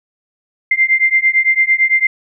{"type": "beating tone pair", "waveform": "sine", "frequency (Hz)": [2088, 2096.9], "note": ["C7", "C7"], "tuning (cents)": [-4, 3], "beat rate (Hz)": 8.9, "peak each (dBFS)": -13, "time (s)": [0.71, 2.07], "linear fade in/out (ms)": 5, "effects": []}